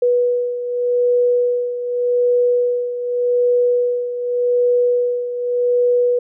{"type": "beating tone pair", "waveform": "sine", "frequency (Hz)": [488.5, 489.35], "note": ["B4", "B4"], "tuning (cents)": [-19, -16], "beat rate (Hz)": 0.85, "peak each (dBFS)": [-15, -21], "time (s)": [0.02, 6.19], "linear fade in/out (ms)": 5, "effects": []}